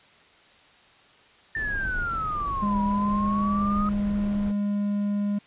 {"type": "exponential two-way sweep", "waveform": "sine", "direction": "down then up", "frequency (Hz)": [1800, 967, 1257], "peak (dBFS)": -26, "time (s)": [1.55, 3.89], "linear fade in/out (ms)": 2, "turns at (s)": 2.81}
{"type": "noise", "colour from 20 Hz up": "brown", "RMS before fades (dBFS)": -35, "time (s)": [1.56, 4.52], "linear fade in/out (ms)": 10}
{"type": "tone", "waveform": "triangle", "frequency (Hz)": 204.2, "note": "G#3", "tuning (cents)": -29, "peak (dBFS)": -21, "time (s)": [2.62, 5.39], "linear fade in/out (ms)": 10}
{"effects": ["white hiss -55 dBFS RMS until 5.46 s", "resampled to 8000 Hz"]}